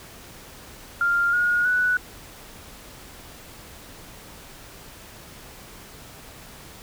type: tone with pitch steps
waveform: sine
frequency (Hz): 1396.9 / 1437.8 / 1480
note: F6 / F6 / F#6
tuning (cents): 0 / +50 / 0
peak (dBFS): -18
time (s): 1.01-1.97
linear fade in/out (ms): 2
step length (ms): 320
effects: pink hiss -44 dBFS RMS until 6.82 s